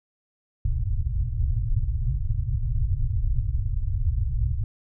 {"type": "low-pass noise", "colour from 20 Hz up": "pink", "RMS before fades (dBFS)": -24, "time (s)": [0.65, 4.64], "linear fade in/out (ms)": 2, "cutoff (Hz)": 130, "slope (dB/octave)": 96, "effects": []}